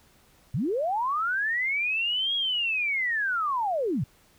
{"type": "linear two-way sweep", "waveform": "sine", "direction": "up then down", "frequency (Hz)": [100, 3322, 100], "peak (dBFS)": -24, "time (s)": [0.54, 4.04], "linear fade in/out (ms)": 5, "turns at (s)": 2.35, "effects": ["pink hiss -60 dBFS RMS until 4.38 s"]}